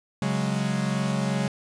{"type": "chord", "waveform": "45% pulse", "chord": "C# suspended fourth", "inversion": "none", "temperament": "equal", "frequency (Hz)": [138.59, 185, 207.7], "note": ["C#3", "F#3", "G#3"], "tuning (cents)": [0, 0, 0], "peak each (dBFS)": -28, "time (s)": [0.22, 1.48], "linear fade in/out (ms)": 2, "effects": ["resampled to 22050 Hz"]}